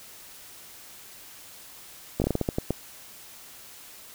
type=slowing click train; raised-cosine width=2 ms; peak=-11 dBFS; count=10; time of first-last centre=2.2-2.706 s; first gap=18 ms; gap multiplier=1.27; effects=white hiss -47 dBFS RMS until 4.14 s